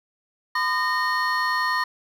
triangle tone cluster, 1013 / 1214 / 1844 / 4326 Hz, B5 / D#6 / A#6 / C#8, +44 / -43 / -19 / -43 cents, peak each -23 / -26 / -23 / -31 dBFS, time 0.55-1.84 s, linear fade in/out 5 ms, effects none

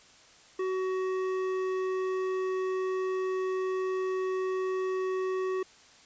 sine tone with hard clipping, 374.9 Hz, F#4, 23 cents sharp, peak -30 dBFS, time 0.59-5.63 s, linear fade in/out 5 ms, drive 11 dB, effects white hiss -56 dBFS RMS until 6.05 s + resampled to 16000 Hz

